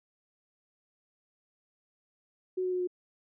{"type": "tone with pitch steps", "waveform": "sine", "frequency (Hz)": [370, 366.8, 363.6, 360.5], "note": ["F#4", "F#4", "F#4", "F#4"], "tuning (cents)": [0, -15, -30, -45], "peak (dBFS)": -28, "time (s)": [2.57, 2.874], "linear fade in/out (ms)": 10, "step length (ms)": 76, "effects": []}